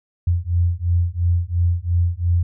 sine beating tone pair, 85.5 / 88.4 Hz, F2 / F2, -36 / +22 cents, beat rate 2.9 Hz, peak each -19 dBFS, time 0.27-2.43 s, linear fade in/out 5 ms, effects none

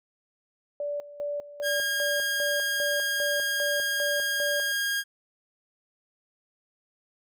sine tone with tremolo, 581 Hz, D5, 19 cents flat, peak -28 dBFS, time 0.8-4.72 s, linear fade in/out 2 ms, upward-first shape square, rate 2.5 Hz, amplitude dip 80%
sawtooth tone, 1624 Hz, G#6, 39 cents flat, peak -22 dBFS, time 1.62-5.04 s, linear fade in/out 50 ms
effects none

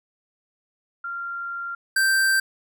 sine / square tone pair in turn, 1386 / 1565.6 Hz, F6 / G6, -14 / -3 cents, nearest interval major second, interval 211 cents, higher second, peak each -28 / -18 dBFS, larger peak second, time 1.04-1.75 / 1.96-2.4 s, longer first, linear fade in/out 5 ms, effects none

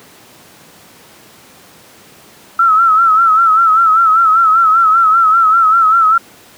sine tone with vibrato, 1318.5 Hz, E6, in tune, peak -6 dBFS, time 2.59-6.18 s, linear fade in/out 5 ms, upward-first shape sine, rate 5.1 Hz, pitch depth 72 cents each way, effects pink hiss -41 dBFS RMS until 6.57 s + high-pass 150 Hz 12 dB/octave

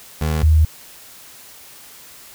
25% pulse / sine tone pair in turn, 77.8 / 78.19 Hz, D#2 / D#2, 0 / +9 cents, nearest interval unison, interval 9 cents, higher second, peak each -14 / -9 dBFS, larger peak second, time 0.21-0.43 / 0.43-0.65 s, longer neither, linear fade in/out 5 ms, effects white hiss -42 dBFS RMS until 2.34 s

